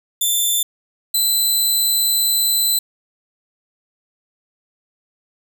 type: tone pair in turn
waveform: 10% pulse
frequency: 3544 / 4025 Hz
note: A7 / B7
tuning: +12 / +32 cents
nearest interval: major second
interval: 220 cents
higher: second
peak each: -8 dBFS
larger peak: neither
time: 0.21-0.63 / 1.14-2.79 s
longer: second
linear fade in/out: 5 ms
effects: none